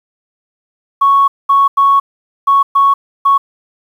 sine tone bursts at uneven times, 1108.7 Hz, C#6, in tune, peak -5 dBFS, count 6, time 1.01-1.28 / 1.49-1.68 / 1.77-2 / 2.47-2.63 / 2.75-2.94 / 3.25-3.38 s, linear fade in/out 10 ms, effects tanh soft clip ceiling -1 dBFS + 7-bit

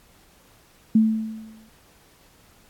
sine tone with exponential decay, 220 Hz, A3, in tune, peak -11 dBFS, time 0.95-1.69 s, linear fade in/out 5 ms, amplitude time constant 160 ms, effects pink hiss -56 dBFS RMS until 2.69 s + AAC 64 kbps

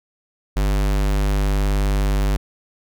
square tone, 49.7 Hz, G1, 25 cents sharp, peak -17 dBFS, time 0.56-2.37 s, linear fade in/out 10 ms, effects none

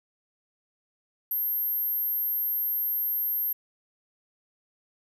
sine tone, 12790 Hz, G9, 34 cents sharp, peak -25 dBFS, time 1.31-3.53 s, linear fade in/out 5 ms, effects none

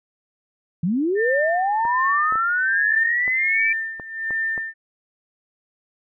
sine linear sweep, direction up, 155.56 to 2349 Hz, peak -18 dBFS, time 0.83-3.73 s, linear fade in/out 5 ms
sine tone with tremolo, 1796 Hz, A6, 35 cents sharp, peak -20 dBFS, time 1.15-4.74 s, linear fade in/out 50 ms, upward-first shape sine, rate 1.3 Hz, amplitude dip 80%
clicks, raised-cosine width 1 ms, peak -21 dBFS, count 7, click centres 1.852 / 2.324 / 2.356 / 3.279 / 3.998 / 4.307 / 4.578 s
effects none

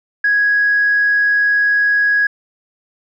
sine tone, 1661.2 Hz, G#6, in tune, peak -10 dBFS, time 0.24-2.27 s, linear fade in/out 5 ms, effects tanh soft clip ceiling -6 dBFS

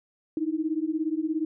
sine beating tone pair, 306.8 / 323.8 Hz, D#4 / E4, -24 / -31 cents, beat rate 17 Hz, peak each -28 dBFS, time 0.37-1.45 s, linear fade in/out 2 ms, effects none

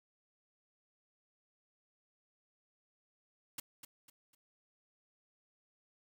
white noise with echo, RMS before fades -41 dBFS, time 3.58-3.6 s, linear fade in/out 5 ms, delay 250 ms, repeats 3, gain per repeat -9 dB, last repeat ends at 4.35 s, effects none

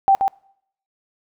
sine tone with echo, 781 Hz, G5, 7 cents flat, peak -10 dBFS, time 0.08-0.15 s, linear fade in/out 0 ms, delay 130 ms, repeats 1, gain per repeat -5 dB, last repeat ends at 0.28 s, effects noise-tail reverb RT60 0.7 s tail -25 dB re dry

